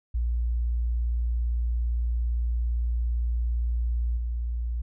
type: tone with level steps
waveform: sine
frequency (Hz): 58.8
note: A#1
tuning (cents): +16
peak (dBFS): -23 / -26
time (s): 0.14-4.82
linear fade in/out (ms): 10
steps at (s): 4.17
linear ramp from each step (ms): 5
effects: none